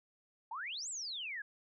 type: exponential two-way sweep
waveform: sine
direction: up then down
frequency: 841 to 8100 to 1610 Hz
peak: -39 dBFS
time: 0.51-1.42 s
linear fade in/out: 5 ms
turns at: 0.89 s
effects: none